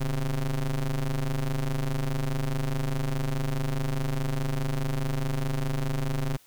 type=ring-modulated tone; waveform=square; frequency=65.3 Hz; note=C2; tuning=3 cents flat; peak=-23 dBFS; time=0-6.37 s; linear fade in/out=10 ms; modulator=77.7 Hz; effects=white hiss -58 dBFS RMS until 6.46 s